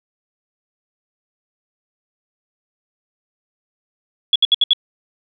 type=tone bursts; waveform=sine; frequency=3369 Hz; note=G#7; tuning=24 cents sharp; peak=-9 dBFS; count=5; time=4.33-4.733 s; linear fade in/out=2 ms; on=27 ms; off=67 ms; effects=none